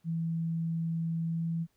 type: tone with pitch glide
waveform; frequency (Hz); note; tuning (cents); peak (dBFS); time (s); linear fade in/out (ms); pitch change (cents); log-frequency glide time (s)
sine; 164.81 to 165.76; E3 to E3; 0 to +10; -29; 0.04-1.67; 50; +10; 1.24-1.48
effects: pink hiss -74 dBFS RMS until 1.76 s

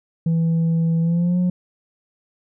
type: tone with pitch glide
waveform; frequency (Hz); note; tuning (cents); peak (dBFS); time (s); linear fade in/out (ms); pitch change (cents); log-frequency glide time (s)
sine; 164.81 to 179.73; E3 to F3; 0 to +50; -13; 0.26-1.5; 5; +150; 1.01-1.38
effects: tanh soft clip ceiling -15 dBFS

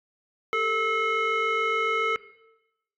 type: tone with frequency modulation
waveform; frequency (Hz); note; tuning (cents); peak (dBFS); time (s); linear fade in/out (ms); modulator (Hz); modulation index
sine; 1303; E6; -20; -21; 0.53-2.16; 0; 853; 1.3
effects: noise-tail reverb RT60 0.9 s tail -17 dB re dry + tanh soft clip ceiling -18 dBFS

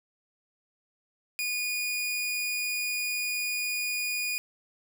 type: tone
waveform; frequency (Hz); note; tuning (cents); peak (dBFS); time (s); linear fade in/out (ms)
sawtooth; 2453; D#7; -25; -25; 1.39-4.38; 0
effects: 11-bit

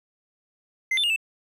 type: tone with pitch steps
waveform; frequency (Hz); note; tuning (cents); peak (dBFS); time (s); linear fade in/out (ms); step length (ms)
triangle; 2072 / 3539 / 2845 / 2644; C7 / A7 / F7 / E7; -17 / +9 / +31 / +5; -19; 0.91-1.162; 5; 63
effects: none

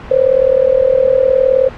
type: tone with amplitude modulation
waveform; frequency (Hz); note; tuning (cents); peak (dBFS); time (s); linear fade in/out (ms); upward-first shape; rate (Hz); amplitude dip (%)
sine; 523.3; C5; 0; -4; 0.11-1.69; 5; sine; 39.3; 85
effects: pink hiss -30 dBFS RMS until 1.77 s + low-pass 2000 Hz 12 dB/octave

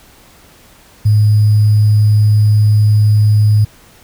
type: tone with sample-and-hold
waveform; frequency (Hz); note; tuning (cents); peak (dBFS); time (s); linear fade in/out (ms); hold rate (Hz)
sine; 105.7; G#2; +31; -6; 1.05-3.65; 10; 4900
effects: pink hiss -44 dBFS RMS until 4.03 s

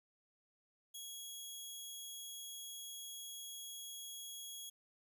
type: tone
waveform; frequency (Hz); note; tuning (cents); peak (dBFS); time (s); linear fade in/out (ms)
15% pulse; 3322; G#7; 0; -39; 0.94-4.7; 10
effects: 13-bit

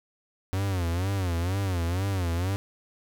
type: tone with vibrato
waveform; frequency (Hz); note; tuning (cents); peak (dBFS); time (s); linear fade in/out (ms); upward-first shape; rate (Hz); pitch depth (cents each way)
45% pulse; 91.2; F#2; -24; -25; 0.53-2.56; 0; sine; 2.1; 150
effects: none

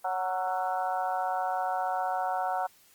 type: harmonic tone with a mistuned harmonic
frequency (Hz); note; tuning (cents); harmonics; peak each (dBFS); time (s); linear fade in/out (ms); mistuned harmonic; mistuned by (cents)
185; F#3; 0; 3 / 4 / 5 / 6 / 7 / 8; -38 / -29 / -34 / -43 / -38 / -42; 0.04-2.67; 10; 7; +55
effects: white hiss -60 dBFS RMS until 2.94 s + Opus 24 kbps

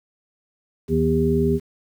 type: harmonic tone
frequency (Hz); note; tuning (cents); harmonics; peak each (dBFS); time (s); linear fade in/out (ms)
80; D#2; +49; 1 / 2 / 3 / 5; -25 / -22 / -22 / -20; 0.88-1.6; 50
effects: 8-bit

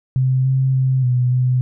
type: tone with pitch steps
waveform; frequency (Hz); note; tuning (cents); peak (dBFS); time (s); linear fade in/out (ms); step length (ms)
sine; 130.1 / 132.4 / 131 / 124.6 / 126.7; C3 / C3 / C3 / B2 / B2; -9 / +21 / +2 / +16 / +45; -13; 0.16-1.61; 0; 290
effects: none

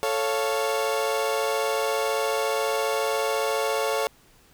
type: chord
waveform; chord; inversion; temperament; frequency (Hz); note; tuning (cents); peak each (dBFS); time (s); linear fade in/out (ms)
30% pulse; A augmented; none; equal; 440 / 554.4 / 698.5; A4 / C#5 / E#5; 0 / 0 / 0; -24 / -24 / -28; 0.03-4.07; 0
effects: pink hiss -57 dBFS RMS until 4.53 s

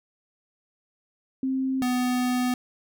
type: tone pair in turn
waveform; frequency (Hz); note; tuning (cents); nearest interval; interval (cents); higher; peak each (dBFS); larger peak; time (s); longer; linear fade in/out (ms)
sine / square; 263.8 / 249.5; C4 / B3; +14 / +18; minor second; 96; first; -23 / -23; neither; 1.43-1.82 / 1.82-2.54; second; 2
effects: none

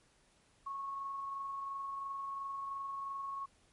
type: tone with amplitude modulation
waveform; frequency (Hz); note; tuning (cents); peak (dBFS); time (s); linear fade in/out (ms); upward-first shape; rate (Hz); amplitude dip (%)
sine; 1100; C#6; -14; -37; 0.66-3.46; 10; sine; 22.9; 25
effects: pink hiss -69 dBFS RMS until 3.72 s + MP3 48 kbps

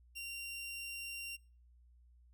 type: tone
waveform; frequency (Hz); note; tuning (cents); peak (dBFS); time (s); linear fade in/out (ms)
sawtooth; 2764; F7; -19; -39; 0.15-1.37; 20
effects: noise-tail reverb RT60 0.4 s tail -25 dB re dry + added 60 Hz sine -61 dBFS peak until 2.33 s

